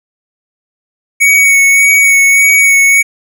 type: tone with vibrato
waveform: square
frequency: 2233 Hz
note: C#7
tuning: 12 cents sharp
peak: -5 dBFS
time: 1.2-3.03 s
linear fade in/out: 20 ms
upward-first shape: sine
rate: 1.7 Hz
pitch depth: 18 cents each way
effects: none